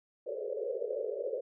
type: band-pass noise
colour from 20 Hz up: white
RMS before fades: -36 dBFS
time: 0.26-1.41 s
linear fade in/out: 10 ms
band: 400 to 570 Hz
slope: 96 dB/octave
effects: none